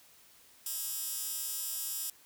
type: tone with high-pass filter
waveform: 15% pulse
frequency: 321.5 Hz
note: E4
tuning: 43 cents flat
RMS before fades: -37 dBFS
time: 0.66-2.1 s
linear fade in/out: 2 ms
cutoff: 8600 Hz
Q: 0.92
effects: white hiss -60 dBFS RMS until 2.25 s